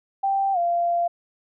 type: tone with pitch glide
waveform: sine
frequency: 784 to 690.4 Hz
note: G5 to F5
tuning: 0 to -20 cents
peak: -19 dBFS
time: 0.23-1.08 s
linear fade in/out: 10 ms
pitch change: -220 cents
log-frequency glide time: 0.53-0.58 s
effects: none